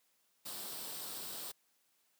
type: noise with comb filter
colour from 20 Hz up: white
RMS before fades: -44 dBFS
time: 0.45-1.52 s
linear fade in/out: 10 ms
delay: 0.23 ms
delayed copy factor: +0.5
effects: white hiss -75 dBFS RMS until 2.19 s + high-pass 150 Hz 12 dB/octave